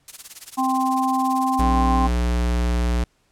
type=noise with tremolo; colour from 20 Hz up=blue; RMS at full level=-32 dBFS; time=0.08-1.63 s; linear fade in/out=0 ms; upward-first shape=sine; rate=18 Hz; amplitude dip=90%
type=harmonic tone; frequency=261.6 Hz; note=C4; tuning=in tune; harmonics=1 / 3 / 4; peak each=-22 / -22 / -23 dBFS; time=0.57-2.08 s; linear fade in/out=20 ms
type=tone; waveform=square; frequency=59.8 Hz; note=A#1; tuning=45 cents sharp; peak=-19 dBFS; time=1.59-3.04 s; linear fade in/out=5 ms
effects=pink hiss -64 dBFS RMS until 3.31 s + low-pass 10000 Hz 12 dB/octave